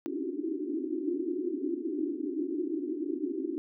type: band-pass noise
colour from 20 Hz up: white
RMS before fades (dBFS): -33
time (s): 0.06-3.58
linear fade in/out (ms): 0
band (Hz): 270 to 370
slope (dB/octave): 96
effects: none